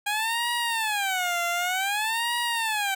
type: tone with vibrato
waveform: 15% pulse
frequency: 812 Hz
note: G#5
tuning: 39 cents flat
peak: -18 dBFS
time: 0.06-2.95 s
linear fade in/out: 10 ms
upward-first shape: sine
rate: 0.54 Hz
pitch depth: 280 cents each way
effects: none